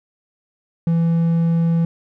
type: tone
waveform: triangle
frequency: 166.7 Hz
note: E3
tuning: 20 cents sharp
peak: -12 dBFS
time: 0.87-1.85 s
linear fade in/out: 2 ms
effects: none